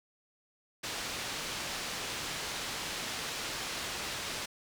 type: low-pass noise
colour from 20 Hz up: white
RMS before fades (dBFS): -38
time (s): 0.83-4.46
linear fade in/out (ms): 10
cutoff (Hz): 5200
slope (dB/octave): 12
effects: none